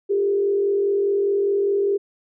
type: tone with frequency modulation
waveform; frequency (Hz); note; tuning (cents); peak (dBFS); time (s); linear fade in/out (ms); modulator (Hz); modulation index
sine; 400; G4; +35; -17; 0.09-1.98; 20; 44.9; 0.54
effects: none